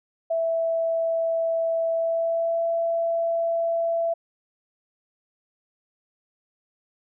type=tone with pitch glide; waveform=sine; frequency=659.3 to 668.9 Hz; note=E5 to E5; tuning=0 to +25 cents; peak=-21 dBFS; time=0.3-4.14 s; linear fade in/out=10 ms; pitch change=+25 cents; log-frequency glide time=1.92-2.65 s; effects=none